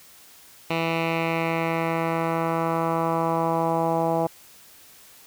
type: tone with low-pass filter sweep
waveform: 10% pulse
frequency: 164.81 Hz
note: E3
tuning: in tune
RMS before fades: -24 dBFS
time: 0.7-4.27 s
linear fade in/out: 5 ms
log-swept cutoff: 3000 to 760 Hz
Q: 2.2
effects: white hiss -50 dBFS RMS until 5.26 s